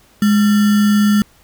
sine tone with sample-and-hold, 207.7 Hz, G#3, in tune, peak -9 dBFS, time 0.22-1.22 s, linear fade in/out 2 ms, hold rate 1575 Hz, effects pink hiss -51 dBFS RMS until 1.43 s

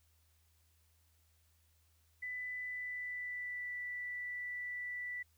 sine tone with pitch glide, 1995 to 1969.8 Hz, B6 to B6, +17 to -5 cents, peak -39 dBFS, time 2.22-5.23 s, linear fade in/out 10 ms, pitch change -22 cents, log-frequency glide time 2.61-3.72 s, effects added 80 Hz sine -70 dBFS peak until 5.37 s + white hiss -75 dBFS RMS until 5.37 s

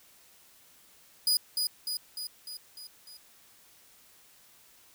sawtooth tone with echo, 4940 Hz, D#8, 13 cents flat, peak -20 dBFS, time 1.27-1.37 s, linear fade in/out 2 ms, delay 300 ms, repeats 6, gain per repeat -4 dB, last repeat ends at 3.17 s, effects white hiss -59 dBFS RMS until 4.94 s

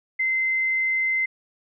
sine tone, 2069 Hz, C7, 20 cents flat, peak -20 dBFS, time 0.19-1.26 s, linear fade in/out 10 ms, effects none

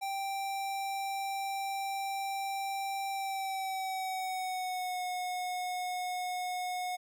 square tone with pitch glide, 784 to 727.3 Hz, G5 to F#5, 0 to -30 cents, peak -34 dBFS, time 0.01-6.97 s, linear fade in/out 20 ms, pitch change -130 cents, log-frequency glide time 3.1-5.03 s, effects none

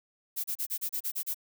violet noise bursts, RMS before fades -32 dBFS, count 9, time 0.36-1.345 s, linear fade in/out 20 ms, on 81 ms, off 32 ms, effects none

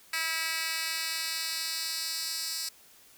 10% pulse tone with high-pass filter sweep, 324.3 Hz, E4, 28 cents flat, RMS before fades -33 dBFS, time 0.13-2.69 s, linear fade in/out 5 ms, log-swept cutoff 2300 to 5200 Hz, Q 1.4, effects white hiss -57 dBFS RMS until 3.17 s

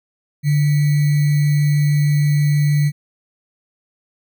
sine tone with sample-and-hold, 146.83 Hz, D3, in tune, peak -12 dBFS, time 0.43-2.92 s, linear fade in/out 50 ms, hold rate 2100 Hz, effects none

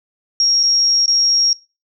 sine tone with dropouts, 5588 Hz, F8, in tune, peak -11 dBFS, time 0.4-1.53 s, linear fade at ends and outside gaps 1 ms, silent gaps 0.631-0.635 / 1.059-1.079 s, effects noise-tail reverb RT60 0.3 s tail -23 dB re dry

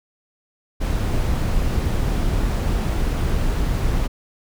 brown noise, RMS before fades -20 dBFS, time 0.8-4.08 s, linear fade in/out 20 ms, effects none

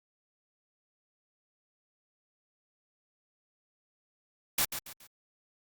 white noise with echo, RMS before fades -27 dBFS, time 4.58-4.65 s, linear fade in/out 5 ms, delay 140 ms, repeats 3, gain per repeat -9 dB, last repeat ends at 5.07 s, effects Opus 48 kbps

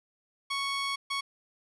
15% pulse tone bursts at uneven times, 1108.7 Hz, C#6, in tune, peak -23 dBFS, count 2, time 0.5-0.96 / 1.1-1.21 s, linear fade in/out 10 ms, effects resampled to 22050 Hz

